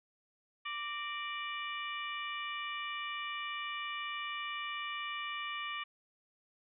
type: harmonic tone with a mistuned harmonic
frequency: 587.3 Hz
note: D5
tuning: in tune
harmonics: 2 / 3 / 4 / 5 / 6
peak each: -41 / -45 / -42 / -44 / -51 dBFS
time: 0.65-5.84 s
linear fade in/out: 10 ms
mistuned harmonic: 3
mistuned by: +73 cents
effects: none